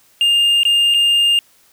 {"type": "tone with dropouts", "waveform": "triangle", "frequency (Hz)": 2812, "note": "F7", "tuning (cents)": 11, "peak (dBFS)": -9, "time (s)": [0.21, 1.39], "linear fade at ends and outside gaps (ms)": 1, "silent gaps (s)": [[0.633, 0.652], [0.94, 0.944]], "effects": ["white hiss -53 dBFS RMS until 1.72 s"]}